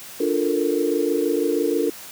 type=chord; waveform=sine; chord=Bb major seventh; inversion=first; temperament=equal; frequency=293.7 / 349.2 / 440 / 466.2 Hz; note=D4 / F4 / A4 / Bb4; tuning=0 / 0 / 0 / 0 cents; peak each=-24 dBFS; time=0.2-1.9 s; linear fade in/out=5 ms; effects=white hiss -39 dBFS RMS until 2.11 s + high-pass 80 Hz 12 dB/octave